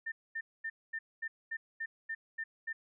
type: tone bursts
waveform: sine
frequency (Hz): 1800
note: A6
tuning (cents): +39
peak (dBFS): -35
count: 10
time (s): 0.06-2.73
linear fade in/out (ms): 10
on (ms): 60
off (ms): 230
effects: none